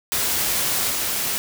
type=noise with level steps; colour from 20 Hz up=white; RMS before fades=-22 / -24 dBFS; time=0.12-1.38 s; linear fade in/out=0 ms; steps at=0.9 s; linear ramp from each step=5 ms; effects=none